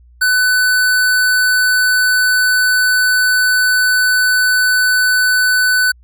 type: tone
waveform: square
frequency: 1500 Hz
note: F#6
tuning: 23 cents sharp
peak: -11 dBFS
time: 0.21-5.92 s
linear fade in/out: 10 ms
effects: added 60 Hz sine -42 dBFS peak until 6.03 s